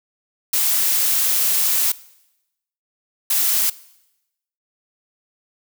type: noise bursts at uneven times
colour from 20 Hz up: blue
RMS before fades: -18 dBFS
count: 2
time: 0.53-1.92 / 3.3-3.7 s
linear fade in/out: 5 ms
effects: noise-tail reverb RT60 0.9 s tail -20 dB re dry